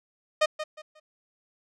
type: tone with echo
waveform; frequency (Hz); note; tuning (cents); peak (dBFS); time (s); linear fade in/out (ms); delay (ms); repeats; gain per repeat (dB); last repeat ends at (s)
sawtooth; 616; D#5; -17; -15; 0.41-0.46; 10; 180; 3; -11; 1
effects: low-pass 6000 Hz 12 dB/octave